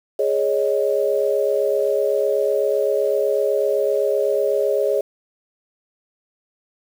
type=chord; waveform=sine; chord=Ab suspended fourth; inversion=none; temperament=equal; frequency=415.3 / 554.4 / 622.3 Hz; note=Ab4 / Db5 / Eb5; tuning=0 / 0 / 0 cents; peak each=-20 / -20 / -23 dBFS; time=0.19-5.01 s; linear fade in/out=5 ms; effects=7-bit